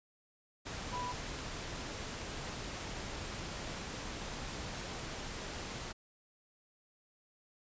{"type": "tone in noise", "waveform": "sine", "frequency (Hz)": 987.8, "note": "B5", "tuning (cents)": 0, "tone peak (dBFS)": -37, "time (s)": [0.92, 1.13], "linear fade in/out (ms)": 20, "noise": "pink", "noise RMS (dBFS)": -42, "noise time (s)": [0.65, 5.93], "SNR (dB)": 2, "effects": ["resampled to 16000 Hz"]}